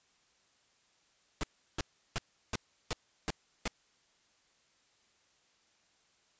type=noise bursts; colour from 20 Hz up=pink; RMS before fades=-33 dBFS; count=7; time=1.41-3.678 s; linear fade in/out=0 ms; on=24 ms; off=350 ms; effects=white hiss -70 dBFS RMS until 6.39 s + resampled to 16000 Hz